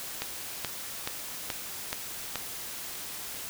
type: click train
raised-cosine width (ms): 0.2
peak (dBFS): -13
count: 6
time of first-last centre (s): 0.22-2.357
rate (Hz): 2.34
effects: white hiss -39 dBFS RMS until 3.49 s